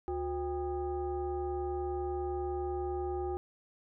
sine tone with frequency modulation, 362.1 Hz, F#4, 37 cents flat, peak -32 dBFS, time 0.08-3.37 s, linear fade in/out 0 ms, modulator 435 Hz, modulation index 0.93, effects none

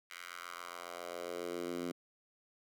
10% pulse tone with high-pass filter sweep, 87.31 Hz, F2, in tune, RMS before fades -43 dBFS, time 0.1-1.92 s, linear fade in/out 10 ms, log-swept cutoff 1900 to 240 Hz, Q 2, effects none

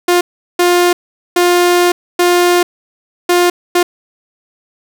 sawtooth tone bursts at uneven times, 353.1 Hz, F4, 19 cents sharp, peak -4 dBFS, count 6, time 0.08-0.21 / 0.59-0.93 / 1.36-1.92 / 2.19-2.63 / 3.29-3.5 / 3.75-3.83 s, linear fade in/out 5 ms, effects none

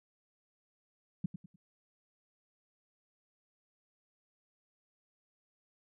sine tone with echo, 176.3 Hz, F3, 17 cents sharp, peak -28 dBFS, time 1.24-1.26 s, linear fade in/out 5 ms, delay 100 ms, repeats 3, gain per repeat -10 dB, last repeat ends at 1.56 s, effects none

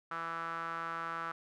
sawtooth tone with band-pass filter, 165.8 Hz, E3, 10 cents sharp, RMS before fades -39 dBFS, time 0.11-1.32 s, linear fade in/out 5 ms, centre 1300 Hz, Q 5.2, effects none

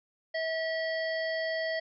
harmonic tone, 646 Hz, E5, 35 cents flat, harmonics 1 / 3 / 5 / 7 / 8, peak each -31 / -34 / -45 / -43 / -49 dBFS, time 0.34-1.8 s, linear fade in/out 10 ms, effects none

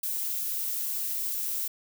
violet noise, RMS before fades -31 dBFS, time 0.03-1.68 s, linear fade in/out 5 ms, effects none

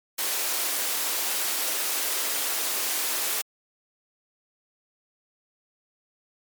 white high-pass noise, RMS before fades -27 dBFS, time 0.18-3.42 s, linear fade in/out 10 ms, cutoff 300 Hz, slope 24 dB/octave, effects MP3 96 kbps

